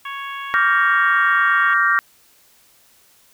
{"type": "harmonic tone", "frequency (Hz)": 554.4, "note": "C#5", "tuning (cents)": 0, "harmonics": [2, 3, 4, 5, 6], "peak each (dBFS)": [-29, -33, -35, -37, -39], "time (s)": [0.05, 1.74], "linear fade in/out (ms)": 5}
{"type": "chord", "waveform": "sine", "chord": "G minor seventh", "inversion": "second", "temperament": "equal with one note detuned", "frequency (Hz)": [1157.1, 1396.9, 1568, 1864.7], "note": ["D6", "F6", "G6", "Bb6"], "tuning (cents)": [-26, 0, 0, 0], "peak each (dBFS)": -19, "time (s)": [0.54, 1.99], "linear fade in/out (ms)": 0}
{"effects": ["white hiss -54 dBFS RMS until 3.33 s"]}